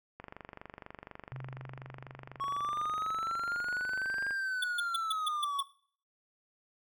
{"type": "click train", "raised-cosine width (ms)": 0.5, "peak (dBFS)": -29, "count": 100, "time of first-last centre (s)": [0.2, 4.308], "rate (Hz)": 24.1}
{"type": "tone with exponential decay", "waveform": "sine", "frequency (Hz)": 130.81, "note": "C3", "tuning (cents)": 0, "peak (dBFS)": -39, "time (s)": [1.32, 4.22], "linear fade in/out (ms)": 0, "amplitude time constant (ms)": 630}
{"type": "linear two-way sweep", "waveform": "triangle", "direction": "up then down", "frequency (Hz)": [1101, 1610, 1101], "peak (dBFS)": -30, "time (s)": [2.4, 5.63], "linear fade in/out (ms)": 10, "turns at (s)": 4.29}
{"type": "tone bursts", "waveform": "square", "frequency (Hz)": 3459, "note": "A7", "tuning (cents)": -30, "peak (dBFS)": -30, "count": 7, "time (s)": [4.62, 5.607], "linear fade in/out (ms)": 5, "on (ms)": 21, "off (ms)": 140}
{"effects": ["noise-tail reverb RT60 0.5 s tail -18 dB re dry"]}